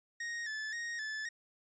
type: tone with vibrato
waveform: 45% pulse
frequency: 1802 Hz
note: A6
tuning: 41 cents sharp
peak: -37 dBFS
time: 0.2-1.29 s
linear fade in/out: 5 ms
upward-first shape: square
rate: 1.9 Hz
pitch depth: 63 cents each way
effects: resampled to 16000 Hz